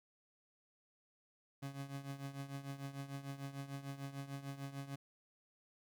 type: tone with tremolo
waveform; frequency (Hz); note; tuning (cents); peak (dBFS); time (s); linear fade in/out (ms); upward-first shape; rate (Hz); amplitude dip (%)
30% pulse; 138.59; C#3; 0; -38; 1.62-4.96; 10; triangle; 6.7; 80
effects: none